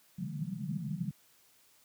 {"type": "band-pass noise", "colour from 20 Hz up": "white", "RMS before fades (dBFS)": -37, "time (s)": [0.18, 1.11], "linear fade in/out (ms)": 5, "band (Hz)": [130, 210], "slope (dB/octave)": 96, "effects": ["white hiss -65 dBFS RMS until 1.84 s", "high-pass 60 Hz 12 dB/octave"]}